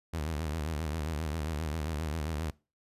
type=tone with vibrato; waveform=sawtooth; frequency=77.78 Hz; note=D#2; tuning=in tune; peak=-28 dBFS; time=0.13-2.51 s; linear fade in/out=10 ms; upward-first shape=sine; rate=7.5 Hz; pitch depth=120 cents each way; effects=noise-tail reverb RT60 0.3 s tail -22 dB re dry + resampled to 32000 Hz